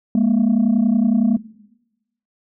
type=tone pair together; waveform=sine; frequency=207.7 / 238.5 Hz; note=G#3 / A#3; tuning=0 / +40 cents; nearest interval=major second; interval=240 cents; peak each=-14 dBFS; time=0.15-1.37 s; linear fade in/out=2 ms; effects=noise-tail reverb RT60 0.9 s tail -17 dB re dry + tanh soft clip ceiling -10 dBFS